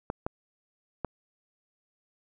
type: clicks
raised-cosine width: 1 ms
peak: -16 dBFS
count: 3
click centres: 0.101 / 0.265 / 1.047 s
effects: none